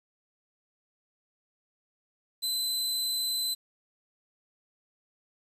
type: tone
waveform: sawtooth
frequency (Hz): 4036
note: B7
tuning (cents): +37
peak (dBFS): -25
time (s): 2.42-3.55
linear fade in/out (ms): 20
effects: resampled to 32000 Hz + 9-bit